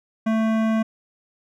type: tone with hard clipping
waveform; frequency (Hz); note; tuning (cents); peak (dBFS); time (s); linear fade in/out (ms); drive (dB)
sine; 221.6; A3; +13; -20; 0.26-0.83; 10; 16
effects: none